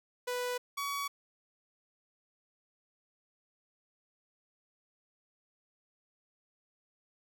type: tone pair in turn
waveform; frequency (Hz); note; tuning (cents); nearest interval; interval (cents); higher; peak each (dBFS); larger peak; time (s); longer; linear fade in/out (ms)
sawtooth; 493.9 / 1130.1; B4 / C#6; 0 / +33; octave + major second; 1433; second; -29 / -30; first; 0.27-0.58 / 0.77-1.08; neither; 10
effects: none